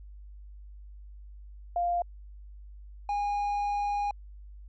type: tone pair in turn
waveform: sine / triangle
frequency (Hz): 698.5 / 817.9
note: F5 / G#5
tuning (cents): 0 / -27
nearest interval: minor third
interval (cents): 273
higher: second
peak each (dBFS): -25 / -25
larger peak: neither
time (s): 1.76-2.02 / 3.09-4.11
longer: second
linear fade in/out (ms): 2
effects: added 50 Hz sine -44 dBFS peak until 4.68 s + resampled to 16000 Hz